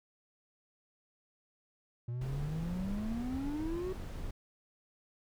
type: exponential sweep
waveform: triangle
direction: up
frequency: 117 to 380.4 Hz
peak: -33 dBFS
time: 2.08-3.93 s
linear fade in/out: 5 ms
type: noise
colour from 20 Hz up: brown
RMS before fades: -41 dBFS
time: 2.21-4.31 s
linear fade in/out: 5 ms
effects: none